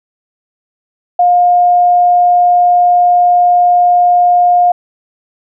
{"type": "tone", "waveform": "sine", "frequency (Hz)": 710, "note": "F5", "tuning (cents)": 28, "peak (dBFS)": -5, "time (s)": [1.19, 4.72], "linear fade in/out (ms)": 5, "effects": []}